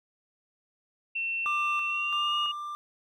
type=tone with pitch glide; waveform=sine; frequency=2700 to 2861 Hz; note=E7 to F7; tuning=+41 to +41 cents; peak=-28 dBFS; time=1.15-2.52 s; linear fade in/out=10 ms; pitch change=+100 cents; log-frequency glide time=1.85-2.35 s
type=tone with tremolo; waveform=triangle; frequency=1187 Hz; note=D6; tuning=18 cents sharp; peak=-26 dBFS; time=1.46-2.75 s; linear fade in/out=0 ms; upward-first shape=square; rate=1.5 Hz; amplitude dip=50%
effects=none